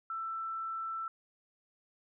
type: tone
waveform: sine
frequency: 1331 Hz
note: E6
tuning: 16 cents sharp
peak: -35 dBFS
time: 0.1-1.08 s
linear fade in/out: 2 ms
effects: none